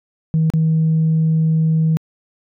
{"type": "tone with dropouts", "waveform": "sine", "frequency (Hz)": 159.7, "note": "D#3", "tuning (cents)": 45, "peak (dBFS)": -11, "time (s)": [0.34, 1.97], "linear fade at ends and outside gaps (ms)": 0, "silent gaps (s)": [0.501, 0.537], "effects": ["tanh soft clip ceiling -9 dBFS"]}